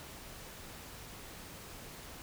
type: silence
effects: pink hiss -49 dBFS RMS until 2.22 s